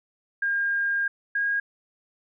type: tone pair in turn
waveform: sine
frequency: 1612 / 1632.6 Hz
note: G6 / G#6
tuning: +48 / -30 cents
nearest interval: unison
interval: 22 cents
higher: second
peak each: -22 dBFS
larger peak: neither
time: 0.42-1.08 / 1.35-1.6 s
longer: first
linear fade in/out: 5 ms
effects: none